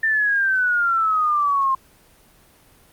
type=exponential sweep; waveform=sine; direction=down; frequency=1800 to 1054 Hz; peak=-16 dBFS; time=0.03-1.75 s; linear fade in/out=5 ms; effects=pink hiss -53 dBFS RMS until 2.92 s + Opus 32 kbps